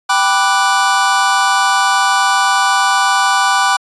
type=chord; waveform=square; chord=G major seventh; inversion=none; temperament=equal; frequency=784 / 987.8 / 1174.7 / 1480 Hz; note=G5 / B5 / D6 / F#6; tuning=0 / 0 / 0 / 0 cents; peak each=-17 dBFS; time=0.09-3.77 s; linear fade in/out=10 ms; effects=resampled to 22050 Hz